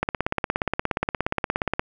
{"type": "click train", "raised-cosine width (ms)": 0.5, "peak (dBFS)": -7, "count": 31, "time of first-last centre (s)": [0.03, 1.795], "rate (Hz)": 17, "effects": []}